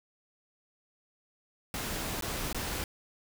pink noise with dropouts, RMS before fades -35 dBFS, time 1.74-2.84 s, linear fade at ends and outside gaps 1 ms, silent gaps 2.21-2.223 / 2.528-2.546 s, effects none

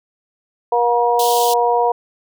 harmonic tone, 238.8 Hz, A#3, 42 cents sharp, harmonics 2 / 3 / 4, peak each -17 / -17 / -17 dBFS, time 0.72-1.92 s, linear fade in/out 5 ms
pink high-pass noise, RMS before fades -24 dBFS, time 1.19-1.54 s, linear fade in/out 5 ms, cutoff 2900 Hz, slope 96 dB/octave
effects none

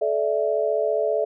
sine tone cluster, 433.1 / 585 / 660 Hz, A4 / D5 / E5, -27 / -7 / +2 cents, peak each -24 dBFS, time 0.01-1.25 s, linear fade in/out 10 ms, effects none

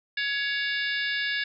harmonic tone with a mistuned harmonic, 560 Hz, C#5, 18 cents sharp, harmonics 3 / 4 / 5 / 6 / 7 / 8 / 9, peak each -28 / -34 / -34 / -35 / -39 / -40 / -40 dBFS, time 0.17-1.44 s, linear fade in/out 5 ms, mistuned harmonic 6, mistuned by +99 cents, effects none

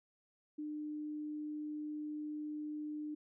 sine tone, 301.2 Hz, D4, 44 cents sharp, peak -39 dBFS, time 0.58-3.15 s, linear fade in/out 10 ms, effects none

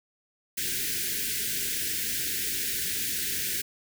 white band-stop noise, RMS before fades -30 dBFS, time 0.57-3.62 s, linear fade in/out 10 ms, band 460 to 1500 Hz, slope 96 dB/octave, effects none

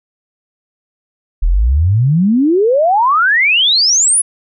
sine exponential sweep, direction up, 36.54 to 10560 Hz, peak -8 dBFS, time 1.42-4.22 s, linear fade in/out 10 ms, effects none

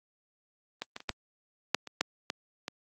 clicks, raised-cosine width 0.2 ms, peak -16 / -20 / -27 / -12 / -6 / -25 / -8 / -13 / -17 dBFS, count 9, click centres 0.82 / 0.964 / 1.004 / 1.093 / 1.746 / 1.873 / 2.01 / 2.301 / 2.681 s, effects high-pass 200 Hz 12 dB/octave + Opus 24 kbps

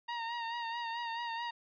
sawtooth tone with vibrato, 932.3 Hz, A#5, in tune, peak -32 dBFS, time 0.08-1.51 s, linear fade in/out 10 ms, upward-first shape sine, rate 4.6 Hz, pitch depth 41 cents each way, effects resampled to 11025 Hz

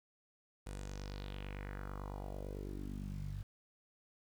sawtooth tone with low-pass filter sweep, 49 Hz, G1, in tune, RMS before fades -44 dBFS, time 0.66-3.43 s, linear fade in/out 10 ms, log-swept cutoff 10000 to 110 Hz, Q 3.3, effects 10-bit

